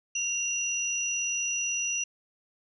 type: tone pair together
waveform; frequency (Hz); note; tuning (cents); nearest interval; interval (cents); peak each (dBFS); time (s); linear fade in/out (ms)
sine; 2770 / 5869; F7 / F#8; -15 / -15; octave + minor second; 1300; -31 / -29; 0.15-2.04; 5
effects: none